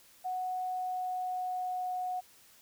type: tone with pitch glide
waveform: sine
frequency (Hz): 738 to 732.5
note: F#5 to F#5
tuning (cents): -5 to -18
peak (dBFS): -32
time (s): 0.24-2.21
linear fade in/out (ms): 20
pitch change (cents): -13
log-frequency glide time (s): 0.5-1.87
effects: white hiss -60 dBFS RMS until 2.61 s